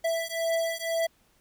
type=beating tone pair; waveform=square; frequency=660 / 662 Hz; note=E5 / E5; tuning=+2 / +7 cents; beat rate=2 Hz; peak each=-30 dBFS; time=0.04-1.07 s; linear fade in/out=10 ms; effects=pink hiss -65 dBFS RMS until 1.4 s